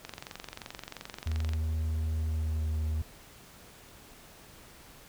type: click train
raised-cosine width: 0.2 ms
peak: -22 dBFS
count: 35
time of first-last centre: 0.05-1.535 s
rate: 22.9 Hz
type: tone with pitch glide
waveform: triangle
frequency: 79.1 to 77.92 Hz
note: D#2 to D#2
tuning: +29 to +3 cents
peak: -26 dBFS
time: 1.26-3.02 s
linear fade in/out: 5 ms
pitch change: -26 cents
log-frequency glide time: 2.21-2.7 s
effects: pink hiss -53 dBFS RMS until 5.08 s